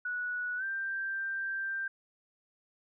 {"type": "tone with pitch glide", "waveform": "sine", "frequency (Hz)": [1470, 1575.5], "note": ["F#6", "G6"], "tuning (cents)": [-12, 8], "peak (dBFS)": -32, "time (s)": [0.05, 1.88], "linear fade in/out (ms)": 5, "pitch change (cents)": 120, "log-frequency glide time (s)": [0.57, 0.64], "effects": []}